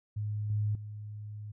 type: tone with level steps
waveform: sine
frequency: 105.2 Hz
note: G#2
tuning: 23 cents sharp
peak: -31 / -27 / -39 dBFS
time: 0.16-1.52 s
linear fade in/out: 10 ms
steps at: 0.5 / 0.75 s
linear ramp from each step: 2 ms
effects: none